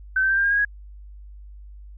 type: tone with pitch steps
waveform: sine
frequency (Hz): 1532 / 1552.5 / 1573.3 / 1594.3 / 1615.6 / 1637.2 / 1659.1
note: G6 / G6 / G6 / G6 / G#6 / G#6 / G#6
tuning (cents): -40 / -17 / +6 / +29 / -48 / -25 / -2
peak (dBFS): -17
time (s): 0.16-0.65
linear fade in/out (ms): 5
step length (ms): 70
effects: added 50 Hz sine -39 dBFS peak until 1.97 s